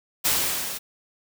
white noise with level ramp, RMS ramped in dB -20 to -33 dBFS, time 0.24-0.79 s, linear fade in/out 20 ms, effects none

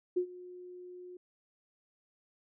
sine tone with ADSR envelope, 360.1 Hz, F#4, 47 cents flat, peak -25 dBFS, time 0.16-1.17 s, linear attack 12 ms, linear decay 86 ms, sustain -20 dB, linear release 4 ms, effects none

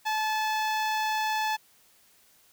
sawtooth tone with notch filter, 866 Hz, A5, 28 cents flat, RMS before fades -28 dBFS, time 0.05-1.57 s, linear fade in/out 20 ms, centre 9700 Hz, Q 0.83, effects white hiss -61 dBFS RMS until 2.52 s

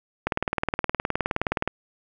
click train, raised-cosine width 0.5 ms, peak -8 dBFS, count 28, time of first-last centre 0.27-1.676 s, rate 19.2 Hz, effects none

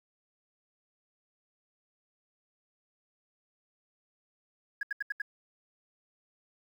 sine tone bursts, 1661.2 Hz, G#6, in tune, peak -28 dBFS, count 5, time 4.81-5.219 s, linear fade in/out 5 ms, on 21 ms, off 76 ms, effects tanh soft clip ceiling -26 dBFS + 10-bit

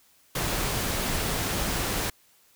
pink noise, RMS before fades -28 dBFS, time 0.35-2.1 s, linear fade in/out 5 ms, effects white hiss -61 dBFS RMS until 2.55 s

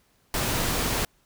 pink noise, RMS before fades -26 dBFS, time 0.34-1.05 s, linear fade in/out 2 ms, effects pink hiss -65 dBFS RMS until 1.25 s

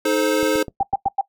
square chord, A diminished, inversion second, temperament equal with one note detuned, 311.1 / 431.2 / 523.3 Hz, Eb4 / A4 / C5, 0 / -35 / 0 cents, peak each -22 dBFS, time 0.05-0.63 s, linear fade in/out 5 ms
click train, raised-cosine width 2 ms, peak -18 dBFS, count 6, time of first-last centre 0.43-1.061 s, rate 7.93 Hz
sine tone bursts, 788 Hz, G5, 9 cents sharp, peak -15 dBFS, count 4, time 0.8-1.212 s, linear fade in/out 5 ms, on 31 ms, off 96 ms
effects noise-tail reverb RT60 0.1 s tail -19 dB re dry

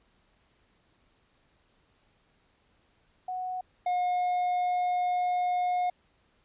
sine / triangle tone pair in turn, 737 / 719.8 Hz, F#5 / F#5, -7 / -48 cents, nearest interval unison, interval 41 cents, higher first, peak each -31 / -23 dBFS, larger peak second, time 3.28-3.61 / 3.86-5.9 s, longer second, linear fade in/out 5 ms, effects pink hiss -68 dBFS RMS until 6.44 s + resampled to 8000 Hz

